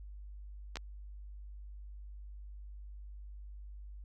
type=clicks; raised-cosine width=0.2 ms; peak=-22 dBFS; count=2; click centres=0.757 / 0.77 s; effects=added 50 Hz sine -45 dBFS peak until 4.04 s